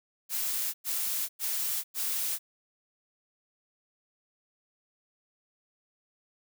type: noise bursts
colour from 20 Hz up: blue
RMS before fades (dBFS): -31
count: 4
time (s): 0.29-2.39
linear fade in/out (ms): 50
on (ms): 450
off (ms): 100
effects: none